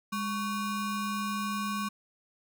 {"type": "ring-modulated tone", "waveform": "square", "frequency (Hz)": 659.3, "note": "E5", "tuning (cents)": 0, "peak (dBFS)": -28, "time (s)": [0.12, 1.89], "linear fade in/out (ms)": 10, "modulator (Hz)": 454, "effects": []}